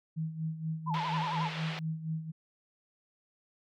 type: tone with tremolo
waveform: sine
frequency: 159.6 Hz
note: D#3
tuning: 44 cents sharp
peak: -30 dBFS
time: 0.16-2.32 s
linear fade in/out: 20 ms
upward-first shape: sine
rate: 4.2 Hz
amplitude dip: 70%
type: tone with vibrato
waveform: sine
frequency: 932.3 Hz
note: A#5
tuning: in tune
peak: -32 dBFS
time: 0.86-1.49 s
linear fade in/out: 20 ms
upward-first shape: sine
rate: 11 Hz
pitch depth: 160 cents each way
type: band-pass noise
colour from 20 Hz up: white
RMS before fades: -41 dBFS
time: 0.94-1.79 s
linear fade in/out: 0 ms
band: 410 to 3500 Hz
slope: 24 dB/octave
effects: none